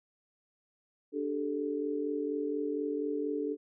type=chord; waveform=sine; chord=D suspended fourth; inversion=none; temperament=equal with one note detuned; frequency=293.7 / 392 / 436.2 Hz; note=D4 / G4 / A4; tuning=0 / 0 / -15 cents; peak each=-34 / -38 / -34 dBFS; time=1.12-3.57 s; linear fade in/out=50 ms; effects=none